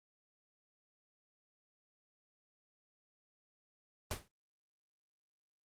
pink noise with exponential decay, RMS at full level -34 dBFS, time 4.11-4.28 s, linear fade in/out 1 ms, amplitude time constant 36 ms, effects low-pass 12000 Hz 12 dB/octave + Opus 24 kbps

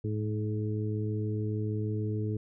harmonic tone with a mistuned harmonic, 106.6 Hz, G#2, 46 cents sharp, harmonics 1 / 2 / 3 / 4, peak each -30 / -38 / -38 / -38 dBFS, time 0.04-2.37 s, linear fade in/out 5 ms, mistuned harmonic 1, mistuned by +20 cents, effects none

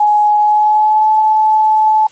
sine tone with pitch glide, 839 to 865.1 Hz, G#5 to A5, +17 to -30 cents, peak -7 dBFS, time 0-2.07 s, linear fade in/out 5 ms, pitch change +53 cents, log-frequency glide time 0.38-1.12 s, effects white hiss -45 dBFS RMS until 2.11 s + MP3 32 kbps

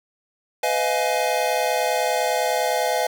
square chord, F half-diminished seventh, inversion second, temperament just, 502.9 / 628.6 / 698.5 / 838.1 Hz, Cb5 / Eb5 / F5 / Ab5, +31 / +18 / 0 / +16 cents, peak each -26 dBFS, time 0.63-3.07 s, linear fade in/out 5 ms, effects none

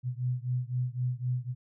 sine beating tone pair, 123.47 / 127.37 Hz, B2 / C3, 0 / -46 cents, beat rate 3.9 Hz, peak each -31 / -32 dBFS, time 0.03-1.55 s, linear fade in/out 50 ms, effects none

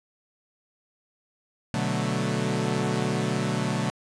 sawtooth chord, B minor seventh, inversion none, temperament equal, 123.47 / 146.83 / 185 / 220 Hz, B2 / D3 / F#3 / A3, 0 / 0 / 0 / 0 cents, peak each -26 dBFS, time 1.74-3.9 s, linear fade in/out 0 ms, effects resampled to 22050 Hz

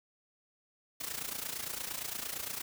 white noise with amplitude modulation, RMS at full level -36 dBFS, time 1-2.62 s, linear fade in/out 10 ms, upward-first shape sine, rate 28.7 Hz, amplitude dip 75%, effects none

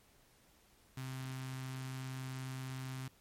sawtooth tone with notch filter, 130.81 Hz, C3, in tune, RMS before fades -43 dBFS, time 0.97-3.08 s, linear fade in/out 5 ms, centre 500 Hz, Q 0.64, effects pink hiss -67 dBFS RMS until 3.2 s + MP3 64 kbps

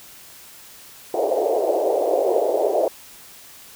white band-pass noise, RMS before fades -20 dBFS, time 1.14-2.88 s, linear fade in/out 2 ms, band 370 to 700 Hz, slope 48 dB/octave, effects white hiss -44 dBFS RMS until 3.75 s

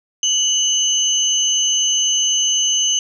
sine tone pair together, 2960 / 6256 Hz, F#7 / G8, 0 / -4 cents, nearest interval octave + minor second, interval 1296 cents, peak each -17 dBFS, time 0.23-2.99 s, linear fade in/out 2 ms, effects none

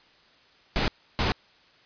pink noise bursts at uneven times, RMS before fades -24 dBFS, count 2, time 0.76-0.88 / 1.19-1.32 s, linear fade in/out 0 ms, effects white hiss -58 dBFS RMS until 1.85 s + resampled to 11025 Hz

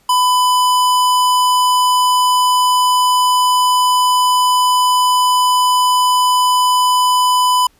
square tone, 1000 Hz, B5, 21 cents sharp, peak -11 dBFS, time 0.09-7.67 s, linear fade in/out 5 ms, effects pink hiss -55 dBFS RMS until 7.79 s + resampled to 32000 Hz

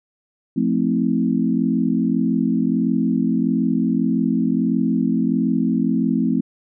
sine chord, F major seventh, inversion none, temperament equal with one note detuned, 174.61 / 220 / 261.6 / 322.7 Hz, F3 / A3 / C4 / E4, 0 / 0 / 0 / -37 cents, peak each -23 / -20 / -20 / -26 dBFS, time 0.56-6.41 s, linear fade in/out 10 ms, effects none

